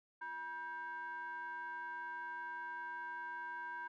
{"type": "ring-modulated tone", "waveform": "triangle", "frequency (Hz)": 306.3, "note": "D#4", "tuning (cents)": -27, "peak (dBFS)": -37, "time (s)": [0.21, 3.88], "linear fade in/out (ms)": 10, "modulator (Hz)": 1270, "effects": []}